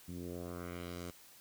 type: tone with low-pass filter sweep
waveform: 10% pulse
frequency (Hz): 87.5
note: F2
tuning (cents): +4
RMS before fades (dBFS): -44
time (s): 0.08-1.11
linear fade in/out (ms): 5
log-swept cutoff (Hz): 200 to 10000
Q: 1.5
effects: white hiss -59 dBFS RMS until 1.4 s